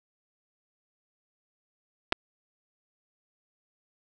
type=clicks; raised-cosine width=0.3 ms; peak=-8 dBFS; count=2; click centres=2.123 / 2.126 s; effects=none